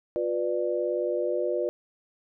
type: chord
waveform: sine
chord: B diminished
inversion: second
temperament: just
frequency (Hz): 355.6 / 493.9 / 592.7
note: F4 / B4 / D5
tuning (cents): +31 / 0 / +16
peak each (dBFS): -29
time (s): 0.16-1.69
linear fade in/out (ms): 0
effects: none